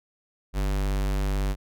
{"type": "tone", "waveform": "square", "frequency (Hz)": 49, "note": "G1", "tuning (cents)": 0, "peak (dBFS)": -24, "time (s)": [0.53, 1.56], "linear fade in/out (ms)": 50, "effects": []}